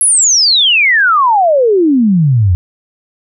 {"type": "exponential sweep", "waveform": "sine", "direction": "down", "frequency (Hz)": [11175, 84.4], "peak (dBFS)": -6, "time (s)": [0.01, 2.55], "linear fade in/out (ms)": 0, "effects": []}